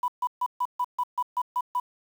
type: tone bursts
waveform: sine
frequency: 987.8 Hz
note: B5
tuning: in tune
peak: -22 dBFS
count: 10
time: 0.03-1.8 s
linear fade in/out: 5 ms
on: 51 ms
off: 140 ms
effects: tanh soft clip ceiling -18 dBFS + 8-bit